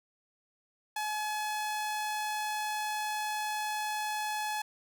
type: tone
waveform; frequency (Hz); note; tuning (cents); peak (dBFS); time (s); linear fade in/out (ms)
sawtooth; 850; G#5; +40; -28; 0.96-4.62; 5
effects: none